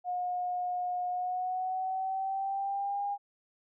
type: tone with pitch glide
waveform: sine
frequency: 720 to 808.2 Hz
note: F#5 to G#5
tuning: -47 to -47 cents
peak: -30 dBFS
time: 0.04-3.18 s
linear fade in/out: 50 ms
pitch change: +200 cents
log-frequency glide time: 1.09-3.04 s
effects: none